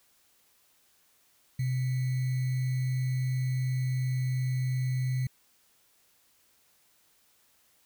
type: tone with sample-and-hold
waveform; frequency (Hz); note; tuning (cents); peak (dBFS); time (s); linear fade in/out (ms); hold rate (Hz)
sine; 128.6; C3; -30; -26; 1.59-5.27; 5; 2100
effects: white hiss -66 dBFS RMS until 7.85 s